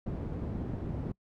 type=low-pass noise; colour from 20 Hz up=white; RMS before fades=-36 dBFS; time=0.06-1.12 s; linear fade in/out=5 ms; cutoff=230 Hz; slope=12 dB/octave; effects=noise-tail reverb RT60 0.1 s tail -25 dB re dry